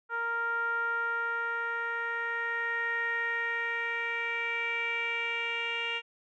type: tone with low-pass filter sweep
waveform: 10% pulse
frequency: 465.7 Hz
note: A#4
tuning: 2 cents flat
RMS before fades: -32 dBFS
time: 0.09-6.02 s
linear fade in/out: 50 ms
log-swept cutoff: 1300 to 2700 Hz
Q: 5.6
effects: none